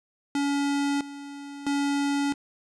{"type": "tone with tremolo", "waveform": "square", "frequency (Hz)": 283, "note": "C#4", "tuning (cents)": 36, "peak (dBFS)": -24, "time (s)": [0.35, 2.34], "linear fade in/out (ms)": 2, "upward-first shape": "square", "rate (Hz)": 0.76, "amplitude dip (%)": 80, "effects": ["resampled to 22050 Hz"]}